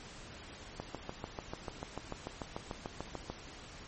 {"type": "click train", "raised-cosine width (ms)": 1, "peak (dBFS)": -24, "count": 18, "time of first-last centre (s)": [0.8, 3.3], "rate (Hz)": 6.8, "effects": ["pink hiss -50 dBFS RMS until 3.87 s", "MP3 32 kbps"]}